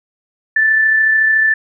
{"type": "tone with amplitude modulation", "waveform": "sine", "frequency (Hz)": 1760, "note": "A6", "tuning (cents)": 0, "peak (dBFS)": -8, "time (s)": [0.56, 1.54], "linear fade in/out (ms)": 5, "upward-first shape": "sine", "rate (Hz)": 33.8, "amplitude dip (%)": 30, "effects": []}